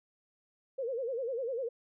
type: tone with vibrato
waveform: sine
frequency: 496.9 Hz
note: B4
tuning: 11 cents sharp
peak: -32 dBFS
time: 0.78-1.69 s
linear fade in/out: 10 ms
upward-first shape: sine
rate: 10 Hz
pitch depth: 170 cents each way
effects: none